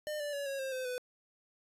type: tone with pitch steps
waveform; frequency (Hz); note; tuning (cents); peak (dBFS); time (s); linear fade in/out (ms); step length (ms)
square; 604 / 585.1 / 566.8 / 549.1 / 531.9 / 515.3 / 499.2; D5 / D5 / C#5 / C#5 / C5 / C5 / B4; +48 / -7 / +38 / -17 / +28 / -27 / +19; -36; 0.07-0.98; 0; 130
effects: resampled to 32000 Hz